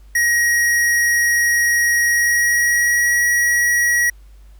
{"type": "tone with pitch glide", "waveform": "square", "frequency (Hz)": [1893, 1912.8], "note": ["A#6", "A#6"], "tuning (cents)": [26, 44], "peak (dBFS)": -14, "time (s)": [0.15, 4.1], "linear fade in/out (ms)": 5, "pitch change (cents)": 18, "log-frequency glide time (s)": [2.09, 3.12], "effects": ["added 50 Hz sine -40 dBFS peak until 4.59 s", "pink hiss -58 dBFS RMS until 4.59 s"]}